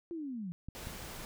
sine linear sweep, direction down, 349.2 to 164.81 Hz, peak -37 dBFS, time 0.11-0.52 s, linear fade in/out 0 ms
clicks, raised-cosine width 5 ms, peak -30 dBFS, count 2, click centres 0.686 / 0.871 s
pink noise, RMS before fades -45 dBFS, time 0.75-1.25 s, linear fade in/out 0 ms
effects none

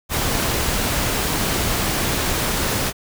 pink noise, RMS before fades -21 dBFS, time 0.09-2.93 s, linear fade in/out 50 ms, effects none

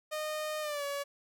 sawtooth tone with pitch glide, 614 to 566.3 Hz, D#5 to C#5, -23 to +37 cents, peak -30 dBFS, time 0.11-1.04 s, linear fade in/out 20 ms, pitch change -140 cents, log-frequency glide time 0.61-0.84 s, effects none

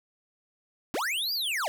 square linear two-way sweep, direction up then down, 203.9 to 4923 to 533 Hz, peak -28 dBFS, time 0.94-1.68 s, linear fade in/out 0 ms, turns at 1.33 s, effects none

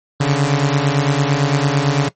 sawtooth beating tone pair, 137.6 / 146.5 Hz, C#3 / D3, -12 / -4 cents, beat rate 8.9 Hz, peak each -12 dBFS, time 0.2-2.09 s, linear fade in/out 10 ms, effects noise-tail reverb RT60 0.1 s tail -17 dB re dry + MP3 32 kbps

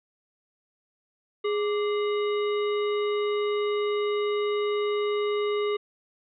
harmonic tone with a mistuned harmonic, 415.3 Hz, G#4, in tune, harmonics 1 / 3 / 5 / 7 / 9, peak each -24 / -34 / -38 / -41 / -43 dBFS, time 1.44-5.77 s, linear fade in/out 10 ms, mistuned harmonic 3, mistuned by -100 cents, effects none

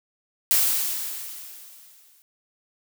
blue noise with exponential decay, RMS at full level -18 dBFS, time 0.51-2.22 s, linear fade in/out 0 ms, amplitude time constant 370 ms, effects none

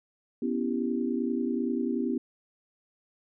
sine chord, C# half-diminished seventh, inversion third, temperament equal, 246.9 / 277.2 / 329.6 / 392 Hz, B3 / C#4 / E4 / G4, 0 / 0 / 0 / 0 cents, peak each -29 / -33 / -33 / -34 dBFS, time 0.42-2.18 s, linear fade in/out 5 ms, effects none

